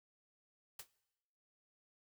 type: noise with exponential decay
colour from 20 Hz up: white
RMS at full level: -42 dBFS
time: 0.79-0.88 s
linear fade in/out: 5 ms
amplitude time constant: 18 ms
effects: noise-tail reverb RT60 1.0 s tail -21 dB re dry

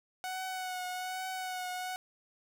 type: tone with vibrato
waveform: sawtooth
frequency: 740 Hz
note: F#5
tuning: in tune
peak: -32 dBFS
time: 0.24-1.96 s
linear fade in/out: 0 ms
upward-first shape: triangle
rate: 1.2 Hz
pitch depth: 30 cents each way
effects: none

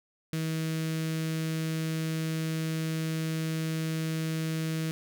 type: tone with notch filter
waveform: sawtooth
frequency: 160 Hz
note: D#3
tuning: 49 cents sharp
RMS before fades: -31 dBFS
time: 0.33-4.91 s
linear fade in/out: 0 ms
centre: 860 Hz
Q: 0.73
effects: none

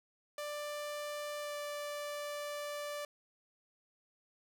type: tone with pitch glide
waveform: sawtooth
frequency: 590 to 585.9 Hz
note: D5 to D5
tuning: +8 to -4 cents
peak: -35 dBFS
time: 0.38-3.05 s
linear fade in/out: 2 ms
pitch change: -12 cents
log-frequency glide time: 1.4-1.56 s
effects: none

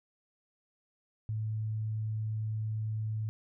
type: tone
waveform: sine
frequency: 108.9 Hz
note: A2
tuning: 17 cents flat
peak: -31 dBFS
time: 1.29-3.29 s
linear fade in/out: 0 ms
effects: none

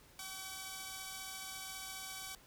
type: tone pair together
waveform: 5% pulse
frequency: 764.2 / 1139 Hz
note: G5 / C#6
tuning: -44 / +47 cents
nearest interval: perfect fifth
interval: 691 cents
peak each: -35 / -35 dBFS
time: 0.19-2.35 s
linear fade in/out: 2 ms
effects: pink hiss -62 dBFS RMS until 2.46 s

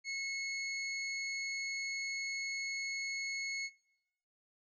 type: tone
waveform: sawtooth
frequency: 2184 Hz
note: C#7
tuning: 26 cents flat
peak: -33 dBFS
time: 0.04-3.7 s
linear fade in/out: 50 ms
effects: noise-tail reverb RT60 0.8 s tail -21 dB re dry + resampled to 16000 Hz

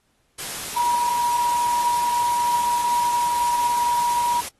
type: tone in noise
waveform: sine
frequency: 960 Hz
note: B5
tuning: 49 cents flat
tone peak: -18 dBFS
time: 0.76-4.41 s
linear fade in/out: 10 ms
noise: white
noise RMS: -31 dBFS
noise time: 0.38-4.49 s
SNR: +10 dB
effects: pink hiss -67 dBFS RMS until 4.59 s + AAC 32 kbps

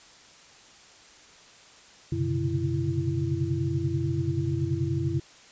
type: tone cluster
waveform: sine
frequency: 93.4 / 123.5 / 135 / 144.2 / 334.2 Hz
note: F#2 / B2 / C#3 / D3 / E4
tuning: +17 / 0 / -45 / -31 / +24 cents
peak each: -31 dBFS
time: 2.12-5.2 s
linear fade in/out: 5 ms
effects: white hiss -52 dBFS RMS until 5.51 s + resampled to 16000 Hz

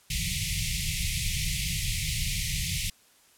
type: band-stop noise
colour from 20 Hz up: pink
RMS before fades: -29 dBFS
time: 0.1-2.9 s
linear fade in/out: 5 ms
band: 180 to 2000 Hz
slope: 96 dB/octave
effects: white hiss -60 dBFS RMS until 3.37 s + low-pass 12000 Hz 12 dB/octave

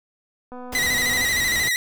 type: click train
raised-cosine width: 1 ms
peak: -25 dBFS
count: 182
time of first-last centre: 0.52-1.247 s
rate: 249 Hz
type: noise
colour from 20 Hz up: pink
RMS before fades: -32 dBFS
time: 0.72-1.69 s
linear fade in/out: 5 ms
type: tone with vibrato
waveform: sawtooth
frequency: 1962 Hz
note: B6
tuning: 12 cents flat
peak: -16 dBFS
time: 0.75-1.76 s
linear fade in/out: 0 ms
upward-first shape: square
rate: 13 Hz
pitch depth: 49 cents each way
effects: none

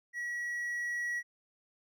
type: tone with level ramp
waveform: triangle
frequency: 1923 Hz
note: B6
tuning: 47 cents flat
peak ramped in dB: -33 to -30 dBFS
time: 0.13-1.23 s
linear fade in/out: 50 ms
effects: none

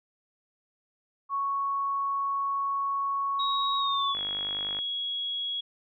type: tone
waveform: sine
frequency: 1108.7 Hz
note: C#6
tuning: in tune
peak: -26 dBFS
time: 1.29-4.16 s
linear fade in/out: 50 ms
type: tone with pitch glide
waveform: sine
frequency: 3800 to 3327 Hz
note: A#7 to G#7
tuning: +33 to +2 cents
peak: -29 dBFS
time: 3.39-5.61 s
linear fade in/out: 10 ms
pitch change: -231 cents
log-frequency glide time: 3.78-4.23 s
type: click train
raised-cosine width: 0.5 ms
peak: -26 dBFS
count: 33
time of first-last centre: 4.15-4.789 s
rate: 50.1 Hz
effects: none

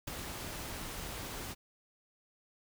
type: noise with ADSR envelope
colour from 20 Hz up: pink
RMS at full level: -38 dBFS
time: 0.07-1.55 s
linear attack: 8 ms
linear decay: 14 ms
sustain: -4 dB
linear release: 33 ms
effects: none

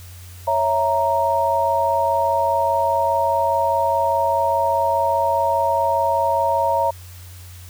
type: chord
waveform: sine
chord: A# diminished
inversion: first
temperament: equal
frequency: 554.4 / 659.3 / 932.3 Hz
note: C#5 / E5 / A#5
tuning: 0 / 0 / 0 cents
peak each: -22 / -22 / -18 dBFS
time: 0.47-6.91 s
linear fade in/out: 10 ms
effects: added 89 Hz sine -37 dBFS peak until 7.69 s + white hiss -45 dBFS RMS until 7.69 s

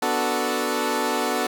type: chord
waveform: 15% pulse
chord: B minor seventh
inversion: none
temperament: equal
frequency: 246.9 / 293.7 / 370 / 440 Hz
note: B3 / D4 / F#4 / A4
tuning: 0 / 0 / 0 / 0 cents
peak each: -21 / -22 / -22 / -20 dBFS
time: 0.02-1.47 s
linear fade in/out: 5 ms
effects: none

